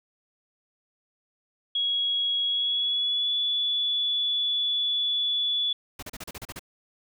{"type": "tone with pitch glide", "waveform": "sine", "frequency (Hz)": [3322, 3435], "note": ["G#7", "A7"], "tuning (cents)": [0, -42], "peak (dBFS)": -23, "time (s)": [1.75, 5.73], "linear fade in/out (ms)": 5, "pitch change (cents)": 58, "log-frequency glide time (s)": [2.45, 3.33]}
{"type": "noise bursts", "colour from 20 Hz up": "pink", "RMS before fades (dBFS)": -38, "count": 9, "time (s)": [5.99, 6.594], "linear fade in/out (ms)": 5, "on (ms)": 36, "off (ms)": 35}
{"effects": []}